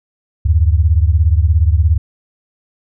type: beating tone pair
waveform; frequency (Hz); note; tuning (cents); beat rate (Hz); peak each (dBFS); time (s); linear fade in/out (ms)
sine; 75 / 92; D2 / F#2; +37 / -9; 17; -10 / -13; 0.45-1.98; 10
effects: none